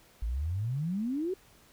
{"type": "exponential sweep", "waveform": "sine", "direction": "up", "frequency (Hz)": [51.7, 390.5], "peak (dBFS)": -29, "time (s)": [0.22, 1.34], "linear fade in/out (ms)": 5, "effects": ["pink hiss -60 dBFS RMS until 1.72 s"]}